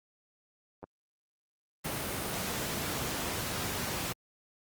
clicks, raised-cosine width 1 ms, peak -28 dBFS, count 2, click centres 0.83 / 0.84 s
pink noise, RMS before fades -34 dBFS, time 1.84-4.13 s, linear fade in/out 10 ms
effects high-pass 80 Hz 12 dB/octave + Opus 32 kbps

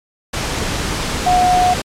sine tone in noise, 726 Hz, F#5, 33 cents flat, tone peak -10 dBFS, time 1.26-1.74 s, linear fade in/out 10 ms, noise pink, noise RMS -20 dBFS, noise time 0.33-1.82 s, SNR +7 dB, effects low-pass 8000 Hz 12 dB/octave + MP3 96 kbps

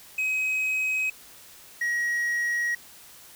triangle tone pair in turn, 2536 / 1899.9 Hz, D#7 / A#6, +32 / +32 cents, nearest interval perfect fourth, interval 500 cents, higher first, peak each -22 dBFS, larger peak neither, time 0.18-1.1 / 1.81-2.75 s, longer second, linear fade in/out 5 ms, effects white hiss -49 dBFS RMS until 3.35 s

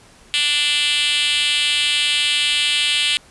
5% pulse tone with high-pass filter, 293.7 Hz, D4, in tune, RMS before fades -18 dBFS, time 0.34-3.17 s, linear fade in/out 0 ms, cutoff 3000 Hz, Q 2.8, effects pink hiss -48 dBFS RMS until 3.3 s + resampled to 24000 Hz

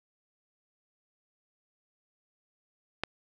click, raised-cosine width 0.3 ms, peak -13 dBFS, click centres 3.036 s, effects none

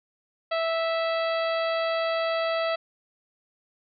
harmonic tone, 657 Hz, E5, 6 cents flat, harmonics 1 / 2 / 3 / 4 / 5 / 6 / 7, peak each -25 / -31 / -35 / -37 / -39 / -41 / -42 dBFS, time 0.51-2.76 s, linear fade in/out 10 ms, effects none

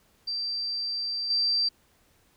sine tone with level steps, 4692 Hz, D8, 2 cents flat, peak -28 / -22 dBFS, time 0.27-1.69 s, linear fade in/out 10 ms, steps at 1.3 s, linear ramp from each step 5 ms, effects pink hiss -64 dBFS RMS until 2.36 s

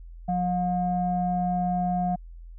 sine tone pair together, 179.5 / 716.2 Hz, F3 / F5, +48 / +43 cents, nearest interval 2 octaves, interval 2395 cents, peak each -25 dBFS, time 0.28-2.16 s, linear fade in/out 10 ms, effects tanh soft clip ceiling -15 dBFS + added 42 Hz sine -40 dBFS peak until 2.58 s

